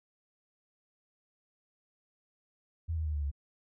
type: tone with pitch steps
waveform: sine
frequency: 82.41 / 79.28 / 76.27 / 73.38 / 70.59 Hz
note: E2 / D#2 / D#2 / D2 / C#2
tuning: 0 / +33 / -34 / -1 / +32 cents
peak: -30 dBFS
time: 2.88-3.315 s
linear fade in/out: 20 ms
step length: 87 ms
effects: none